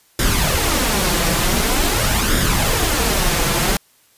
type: noise with flanger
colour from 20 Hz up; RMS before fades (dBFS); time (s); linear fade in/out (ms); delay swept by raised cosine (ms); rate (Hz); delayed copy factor
pink; -17; 0.19-3.77; 2; 0.57 to 5.97; 0.46; +0.55
effects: white hiss -55 dBFS RMS until 4.17 s + resampled to 32000 Hz